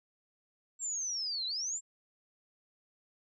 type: linear two-way sweep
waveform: sine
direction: down then up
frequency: 7540 to 3909 to 7540 Hz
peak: -33 dBFS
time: 0.79-1.81 s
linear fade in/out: 50 ms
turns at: 1.46 s
effects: none